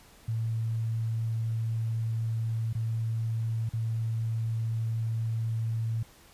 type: tone with dropouts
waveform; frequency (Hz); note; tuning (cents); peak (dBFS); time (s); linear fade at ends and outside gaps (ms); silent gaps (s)
sine; 113; A2; +47; -27; 0.28-6.03; 5; 2.73-2.75 / 3.692-3.734
effects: pink hiss -56 dBFS RMS until 6.33 s + resampled to 32000 Hz